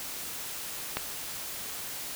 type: click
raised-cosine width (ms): 0.3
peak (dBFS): -12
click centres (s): 0.97
effects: white hiss -38 dBFS RMS until 2.15 s